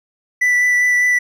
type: tone with vibrato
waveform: triangle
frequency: 1975.5 Hz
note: B6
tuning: in tune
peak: -10 dBFS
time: 0.41-1.19 s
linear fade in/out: 10 ms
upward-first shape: sine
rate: 5 Hz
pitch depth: 10 cents each way
effects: none